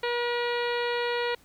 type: harmonic tone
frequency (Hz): 480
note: B4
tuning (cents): -49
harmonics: 1 / 2 / 3 / 4 / 5 / 6 / 7 / 8 / 9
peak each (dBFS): -28 / -33 / -36 / -35 / -38 / -40 / -44 / -42 / -42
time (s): 0.03-1.35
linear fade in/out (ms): 5
effects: pink hiss -59 dBFS RMS until 1.44 s